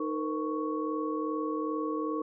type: tone cluster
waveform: sine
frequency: 310 / 457.2 / 499.7 / 1111 Hz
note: D#4 / A#4 / B4 / C#6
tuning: -6 / -34 / +20 / +4 cents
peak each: -32 / -35 / -40 / -36 dBFS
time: 0-2.22 s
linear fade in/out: 5 ms
effects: none